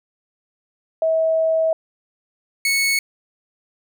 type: tone pair in turn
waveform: sine / sawtooth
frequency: 645 / 2207 Hz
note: E5 / C#7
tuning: -38 / -8 cents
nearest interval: octave + major sixth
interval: 2130 cents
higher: second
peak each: -15 / -13 dBFS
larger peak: second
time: 1.02-1.73 / 2.65-2.99 s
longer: first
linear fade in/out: 2 ms
effects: none